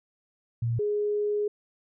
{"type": "tone pair in turn", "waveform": "sine", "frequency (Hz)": [116.7, 415.9], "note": ["A#2", "G#4"], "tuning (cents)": [2, 2], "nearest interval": "octave + minor seventh", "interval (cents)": 2200, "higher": "second", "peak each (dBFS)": -24, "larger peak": "neither", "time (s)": [[0.62, 0.79], [0.79, 1.48]], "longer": "second", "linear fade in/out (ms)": 5, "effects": []}